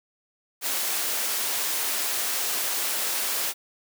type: high-pass noise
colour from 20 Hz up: white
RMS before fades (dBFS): -27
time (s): 0.61-3.54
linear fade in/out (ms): 50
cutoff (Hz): 360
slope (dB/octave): 12
effects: none